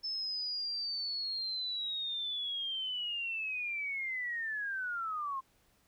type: linear sweep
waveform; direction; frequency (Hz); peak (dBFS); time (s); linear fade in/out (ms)
sine; down; 5274 to 1046.5; -34; 0.03-5.41; 20
effects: pink hiss -70 dBFS RMS until 5.87 s